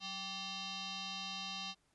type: tone with frequency modulation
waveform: sine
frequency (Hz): 188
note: F#3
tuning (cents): +28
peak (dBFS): -40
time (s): 0-1.75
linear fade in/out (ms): 50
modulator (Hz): 972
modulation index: 4.8
effects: pink hiss -75 dBFS RMS until 1.94 s + resampled to 24000 Hz